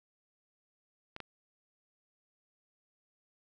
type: clicks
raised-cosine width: 0.3 ms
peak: -26 / -25 dBFS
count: 2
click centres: 1.164 / 1.203 s
effects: none